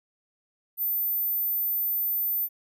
sine tone, 14080 Hz, A9, in tune, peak -24 dBFS, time 0.77-2.49 s, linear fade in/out 50 ms, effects none

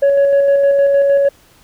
sine tone with tremolo, 559 Hz, C#5, 14 cents sharp, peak -5 dBFS, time 0.02-1.29 s, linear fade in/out 10 ms, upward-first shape square, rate 6.5 Hz, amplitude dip 30%, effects tanh soft clip ceiling -7 dBFS + pink hiss -49 dBFS RMS until 1.63 s

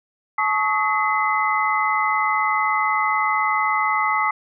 sine tone cluster, 861 / 1112 / 1272 / 2039 Hz, A5 / C#6 / D#6 / C7, -38 / +5 / +38 / -45 cents, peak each -23 dBFS, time 0.38-4.31 s, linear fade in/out 5 ms, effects none

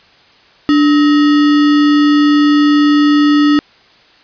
sine tone with sample-and-hold, 293.7 Hz, D4, in tune, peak -6 dBFS, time 0.69-3.59 s, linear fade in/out 0 ms, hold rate 1575 Hz, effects white hiss -46 dBFS RMS until 4.23 s + resampled to 11025 Hz

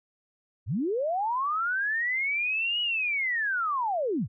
sine linear two-way sweep, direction up then down, 74.2 to 2934 to 74.2 Hz, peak -25 dBFS, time 0.66-4.28 s, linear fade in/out 50 ms, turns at 2.81 s, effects none

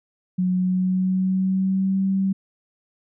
sine tone with pitch glide, 182.9 to 192.88 Hz, F#3 to G3, -20 to -28 cents, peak -18 dBFS, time 0.38-2.33 s, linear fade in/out 10 ms, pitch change +92 cents, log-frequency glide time 0.54-2.05 s, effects none

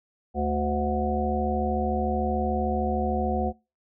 harmonic tone, 73.42 Hz, D2, in tune, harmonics 1 / 3 / 5 / 7 / 9 / 10, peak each -29 / -29 / -32 / -32 / -37 / -28 dBFS, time 0.34-3.53 s, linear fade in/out 50 ms, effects noise-tail reverb RT60 0.3 s tail -26 dB re dry

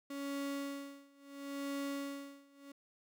35% pulse tone with tremolo, 279.7 Hz, C#4, 16 cents sharp, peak -35 dBFS, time 0.1-2.72 s, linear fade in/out 5 ms, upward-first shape sine, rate 0.73 Hz, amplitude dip 95%, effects none

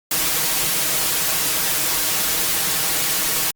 white noise with comb filter, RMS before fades -20 dBFS, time 0.11-3.51 s, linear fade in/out 5 ms, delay 6.3 ms, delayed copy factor +0.85, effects Opus 48 kbps

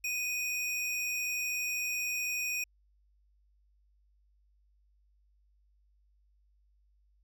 square tone pair together, 2489 / 5588 Hz, D#7 / F8, 0 / 0 cents, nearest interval octave + major second, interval 1400 cents, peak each -33 / -40 dBFS, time 0.04-2.64 s, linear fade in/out 5 ms, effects added 50 Hz sine -65 dBFS peak until 7.23 s

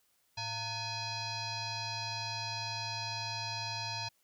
sine tone with frequency modulation, 2511 Hz, D#7, 15 cents sharp, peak -35 dBFS, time 0.37-4.09 s, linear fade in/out 10 ms, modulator 800 Hz, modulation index 3.4, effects white hiss -73 dBFS RMS until 4.23 s

